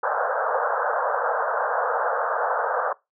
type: band-pass noise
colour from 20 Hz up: pink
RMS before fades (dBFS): -24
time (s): 0.03-2.93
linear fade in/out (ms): 5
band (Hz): 470 to 1600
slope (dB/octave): 96
effects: noise-tail reverb RT60 0.2 s tail -21 dB re dry